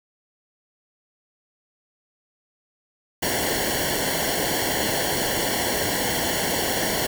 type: noise with comb filter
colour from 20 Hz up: pink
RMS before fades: -24 dBFS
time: 3.22-7.07 s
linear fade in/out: 10 ms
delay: 0.8 ms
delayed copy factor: -0.85
effects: none